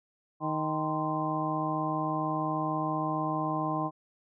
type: harmonic tone with a mistuned harmonic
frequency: 155.7 Hz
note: D#3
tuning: 2 cents sharp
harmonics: 1 / 2 / 3 / 4 / 5 / 6 / 7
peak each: -35 / -33 / -45 / -37 / -35 / -42 / -33 dBFS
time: 0.4-3.91 s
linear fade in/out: 50 ms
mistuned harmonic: 7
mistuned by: -80 cents
effects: none